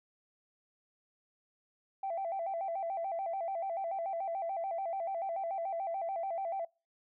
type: tone with vibrato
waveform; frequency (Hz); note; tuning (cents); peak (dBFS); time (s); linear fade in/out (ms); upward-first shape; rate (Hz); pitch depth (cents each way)
sine; 722; F#5; -43; -32; 2.03-6.65; 5; square; 6.9; 130
effects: noise-tail reverb RT60 0.3 s tail -25 dB re dry + tanh soft clip ceiling -29 dBFS